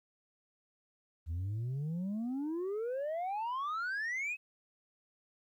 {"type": "exponential sweep", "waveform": "sine", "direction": "up", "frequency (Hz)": [77.78, 2598], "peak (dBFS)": -31, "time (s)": [1.26, 4.37], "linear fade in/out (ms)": 50, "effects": ["tanh soft clip ceiling -33 dBFS", "12-bit"]}